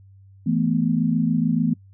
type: chord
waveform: sine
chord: E suspended fourth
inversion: none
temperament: equal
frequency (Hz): 164.81 / 220 / 246.9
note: E3 / A3 / B3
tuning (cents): 0 / 0 / 0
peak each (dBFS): -22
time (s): 0.46-1.74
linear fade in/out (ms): 10
effects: noise-tail reverb RT60 0.1 s tail -24 dB re dry + added 97 Hz sine -46 dBFS peak until 1.93 s